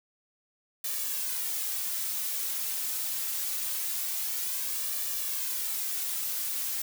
blue noise with flanger, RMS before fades -32 dBFS, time 0.84-6.82 s, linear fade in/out 5 ms, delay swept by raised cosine 1.7 to 3.9 ms, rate 0.24 Hz, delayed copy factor +0.6, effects none

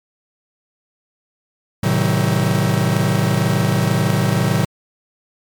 45% pulse chord, A diminished seventh, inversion none, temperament just, 110 / 132 / 158.4 / 190.08 Hz, A2 / C3 / Eb3 / Gb3, 0 / +16 / +31 / +47 cents, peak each -20 dBFS, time 1.83-4.65 s, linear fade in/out 5 ms, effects MP3 96 kbps

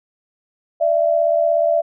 sine tone pair together, 593.3 / 670 Hz, D5 / E5, +18 / +28 cents, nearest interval major second, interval 210 cents, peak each -18 / -15 dBFS, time 0.8-1.82 s, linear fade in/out 20 ms, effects none

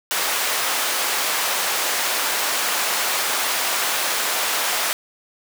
pink high-pass noise, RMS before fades -22 dBFS, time 0.11-4.93 s, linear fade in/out 0 ms, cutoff 770 Hz, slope 12 dB/octave, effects none

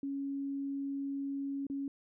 sine tone with dropouts, 277.2 Hz, C#4, in tune, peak -34 dBFS, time 0.03-1.88 s, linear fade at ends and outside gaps 2 ms, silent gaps 1.668-1.699 s, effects none

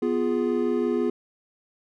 triangle chord, F diminished, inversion second, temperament equal, 246.9 / 349.2 / 415.3 Hz, Cb4 / F4 / Ab4, 0 / 0 / 0 cents, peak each -24 dBFS, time 0.02-1.1 s, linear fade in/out 5 ms, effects none

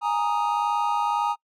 triangle chord, Ab suspended second, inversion none, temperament equal, 830.6 / 932.3 / 1244.5 Hz, Ab5 / Bb5 / Eb6, 0 / 0 / 0 cents, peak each -24 / -23 / -26 dBFS, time 0.01-1.36 s, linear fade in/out 50 ms, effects noise-tail reverb RT60 0.1 s tail -25 dB re dry

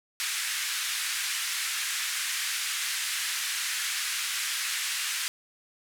pink band-pass noise, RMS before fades -31 dBFS, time 0.2-5.28 s, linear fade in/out 0 ms, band 1600 to 12000 Hz, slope 24 dB/octave, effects none

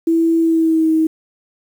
sine tone with pitch glide, 329.6 to 318.2 Hz, E4 to D#4, 0 to +39 cents, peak -11 dBFS, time 0.07-1.07 s, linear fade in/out 5 ms, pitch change -61 cents, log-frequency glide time 0.39-0.91 s, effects 7-bit

